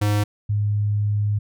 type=tone pair in turn; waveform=square / sine; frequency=103.83 / 103.83 Hz; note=G#2 / G#2; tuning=0 / 0 cents; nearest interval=unison; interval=0 cents; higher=neither; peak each=-18 dBFS; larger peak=neither; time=0.01-0.24 / 0.49-1.39 s; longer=second; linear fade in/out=10 ms; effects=none